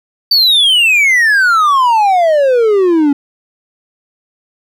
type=exponential sweep; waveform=triangle; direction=down; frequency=4628 to 277.2 Hz; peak=-5 dBFS; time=0.31-3.13 s; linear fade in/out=5 ms; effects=none